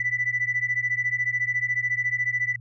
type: beating tone pair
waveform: sine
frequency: 1975.5 / 1989.5 Hz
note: B6 / B6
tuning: 0 / +12 cents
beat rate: 14 Hz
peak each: -25 dBFS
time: 0-2.56 s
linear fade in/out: 5 ms
effects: tanh soft clip ceiling -15 dBFS + added 120 Hz sine -40 dBFS peak until 2.6 s